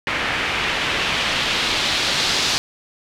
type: noise with low-pass filter sweep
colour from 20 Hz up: white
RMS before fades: -21 dBFS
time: 0.07-2.58 s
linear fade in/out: 0 ms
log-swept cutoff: 2200 to 4600 Hz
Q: 1.6
effects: none